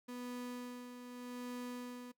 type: tone with tremolo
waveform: 35% pulse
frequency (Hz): 246.4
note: B3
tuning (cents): -4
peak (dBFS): -40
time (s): 0.08-2.12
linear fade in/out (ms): 10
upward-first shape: sine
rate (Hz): 0.83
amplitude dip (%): 55
effects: noise-tail reverb RT60 0.1 s tail -19 dB re dry

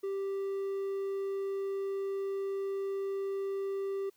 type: tone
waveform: triangle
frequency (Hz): 392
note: G4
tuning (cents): 0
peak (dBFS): -30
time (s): 0.03-4.1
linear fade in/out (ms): 10
effects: white hiss -70 dBFS RMS until 4.16 s

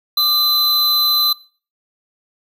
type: tone pair together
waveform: square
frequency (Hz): 1200 / 4033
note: D6 / B7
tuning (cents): +37 / +36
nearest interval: octave + major sixth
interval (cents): 2099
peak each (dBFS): -25 / -13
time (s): 0.17-1.33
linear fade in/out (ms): 5
effects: noise-tail reverb RT60 0.4 s tail -23 dB re dry

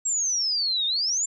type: exponential two-way sweep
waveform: sine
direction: down then up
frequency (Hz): 7660 to 3607 to 7340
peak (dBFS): -22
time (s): 0.05-1.26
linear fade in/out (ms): 10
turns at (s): 0.86
effects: none

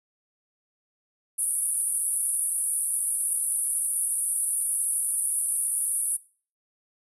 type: band-pass noise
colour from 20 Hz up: pink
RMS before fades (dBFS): -27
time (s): 1.38-6.17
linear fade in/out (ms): 10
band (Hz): 9300 to 11000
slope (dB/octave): 96
effects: noise-tail reverb RT60 0.4 s tail -19 dB re dry

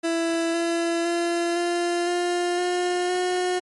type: tone with pitch steps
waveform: 30% pulse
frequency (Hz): 332.2 / 337 / 341.9 / 346.9 / 352 / 357.1 / 362.3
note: E4 / E4 / F4 / F4 / F4 / F4 / F#4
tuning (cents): +13 / +38 / -37 / -12 / +14 / +39 / -36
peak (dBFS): -19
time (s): 0.03-3.6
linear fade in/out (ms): 20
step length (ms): 510
effects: MP3 48 kbps

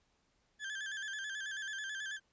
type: tone with vibrato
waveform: 35% pulse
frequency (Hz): 1645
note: G#6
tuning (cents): -17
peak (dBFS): -37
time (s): 0.59-2.2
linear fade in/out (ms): 50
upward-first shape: square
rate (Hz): 9.2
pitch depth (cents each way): 72
effects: pink hiss -75 dBFS RMS until 2.32 s + resampled to 16000 Hz

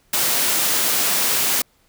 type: high-pass noise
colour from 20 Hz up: white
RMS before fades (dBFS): -19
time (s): 0.13-1.62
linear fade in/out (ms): 5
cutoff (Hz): 160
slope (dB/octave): 12
effects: pink hiss -60 dBFS RMS until 1.88 s

